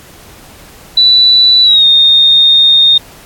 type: tone with pitch glide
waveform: sine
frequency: 3965 to 3678 Hz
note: B7 to A#7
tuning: +6 to -24 cents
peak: -3 dBFS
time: 0.97-2.98 s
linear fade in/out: 5 ms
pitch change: -130 cents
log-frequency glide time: 1.63-1.85 s
effects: pink hiss -37 dBFS RMS until 3.25 s + AAC 64 kbps